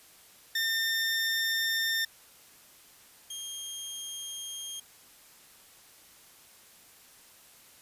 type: tone pair in turn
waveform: 20% pulse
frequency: 1808 / 3221 Hz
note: A6 / G7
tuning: +47 / +46 cents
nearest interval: minor seventh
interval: 999 cents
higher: second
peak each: -22 / -32 dBFS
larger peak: first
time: 0.55-2.05 / 3.3-4.8 s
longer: neither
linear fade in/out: 5 ms
effects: white hiss -56 dBFS RMS until 7.81 s + resampled to 32000 Hz